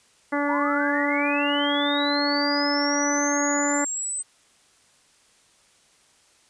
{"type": "harmonic tone", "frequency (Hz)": 287.9, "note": "D4", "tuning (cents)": -34, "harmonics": [1, 2, 3, 4, 5, 6, 7], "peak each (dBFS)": [-25, -28, -30, -31, -32, -33, -33], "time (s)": [0.32, 3.85], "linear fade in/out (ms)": 10}
{"type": "linear sweep", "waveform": "sine", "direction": "up", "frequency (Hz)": [851, 8170], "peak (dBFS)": -26, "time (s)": [0.47, 4.23], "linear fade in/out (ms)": 20}
{"effects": ["white hiss -59 dBFS RMS until 6.49 s", "resampled to 22050 Hz"]}